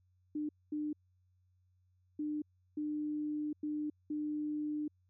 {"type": "tone bursts at uneven times", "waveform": "sine", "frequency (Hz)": 300.1, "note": "D4", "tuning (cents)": 38, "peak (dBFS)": -34, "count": 6, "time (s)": [[0.35, 0.49], [0.72, 0.93], [2.19, 2.42], [2.77, 3.53], [3.63, 3.9], [4.1, 4.88]], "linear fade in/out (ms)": 5, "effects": ["added 91 Hz sine -69 dBFS peak until 5.09 s"]}